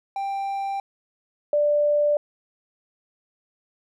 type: tone pair in turn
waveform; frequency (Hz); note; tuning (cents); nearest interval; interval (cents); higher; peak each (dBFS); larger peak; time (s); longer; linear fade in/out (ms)
triangle / sine; 788 / 589.1; G5 / D5; +9 / +5; perfect fourth; 504; first; -23 / -17; second; 0.16-0.8 / 1.53-2.17; neither; 2
effects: none